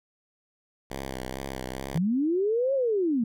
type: tone with vibrato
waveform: 5% pulse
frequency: 65.8 Hz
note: C2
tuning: 10 cents sharp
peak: -22 dBFS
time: 0.9-1.99 s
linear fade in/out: 10 ms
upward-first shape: sine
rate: 2.3 Hz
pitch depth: 55 cents each way
type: linear two-way sweep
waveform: sine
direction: up then down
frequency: 150.5 to 556 to 215.1 Hz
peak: -22 dBFS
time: 1.95-3.24 s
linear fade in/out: 5 ms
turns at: 2.74 s
effects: none